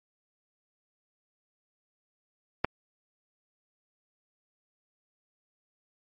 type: click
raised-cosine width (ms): 0.5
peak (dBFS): -8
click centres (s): 2.646
effects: MP3 32 kbps